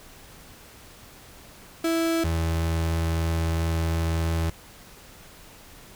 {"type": "tone pair in turn", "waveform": "35% pulse", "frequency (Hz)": [329.6, 82.09], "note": ["E4", "E2"], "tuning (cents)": [0, -7], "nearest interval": "2 octaves", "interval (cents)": 2407, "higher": "first", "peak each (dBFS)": [-20, -21], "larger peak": "first", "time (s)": [[1.84, 2.24], [2.24, 4.5]], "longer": "second", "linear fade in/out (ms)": 5, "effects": ["pink hiss -48 dBFS RMS until 5.95 s"]}